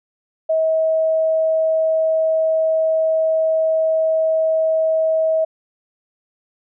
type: tone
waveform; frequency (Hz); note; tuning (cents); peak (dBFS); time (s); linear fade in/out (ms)
sine; 640; D#5; +49; -14; 0.49-5.45; 10
effects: none